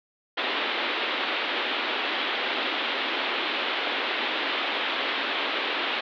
white band-pass noise, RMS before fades -28 dBFS, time 0.37-6.01 s, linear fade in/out 10 ms, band 250 to 3700 Hz, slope 48 dB/octave, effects none

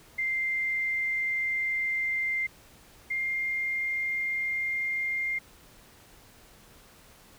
sine tone pair in turn, 2093 / 2111 Hz, C7 / C7, 0 / +15 cents, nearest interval unison, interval 15 cents, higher second, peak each -26 / -27 dBFS, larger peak first, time 0.18-2.47 / 3.1-5.39 s, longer neither, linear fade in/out 10 ms, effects pink hiss -55 dBFS RMS until 7.38 s

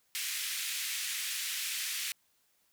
pink band-pass noise, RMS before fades -36 dBFS, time 0.15-2.12 s, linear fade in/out 0 ms, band 2000 to 16000 Hz, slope 24 dB/octave, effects white hiss -72 dBFS RMS until 2.72 s

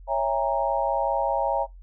sine chord, A# half-diminished seventh, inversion first, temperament equal with one note detuned, 554.4 / 659.3 / 810.2 / 932.3 Hz, C#5 / E5 / G#5 / A#5, 0 / 0 / -43 / 0 cents, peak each -27 dBFS, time 0.07-1.67 s, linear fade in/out 50 ms, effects noise-tail reverb RT60 0.2 s tail -26 dB re dry + added 44 Hz sine -42 dBFS peak until 1.82 s

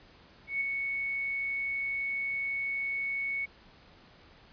sine tone with ADSR envelope, 2217 Hz, C#7, in tune, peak -26 dBFS, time 0.47-3.46 s, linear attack 140 ms, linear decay 7 ms, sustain -4 dB, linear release 16 ms, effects pink hiss -57 dBFS RMS until 4.52 s + resampled to 11025 Hz

